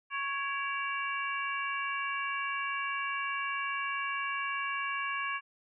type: harmonic tone with a mistuned harmonic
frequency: 554.4 Hz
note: C#5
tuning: in tune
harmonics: 2 / 3 / 4 / 5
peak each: -35 / -37 / -38 / -39 dBFS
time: 0.1-5.41 s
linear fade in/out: 50 ms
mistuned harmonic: 4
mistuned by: +65 cents
effects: none